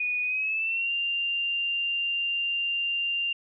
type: tone with pitch glide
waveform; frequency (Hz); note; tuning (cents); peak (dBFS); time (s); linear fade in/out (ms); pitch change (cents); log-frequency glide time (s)
sine; 2469 to 2787; D#7 to F7; -14 to -4; -25; 0-3.33; 5; +210; 0.23-0.92
effects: none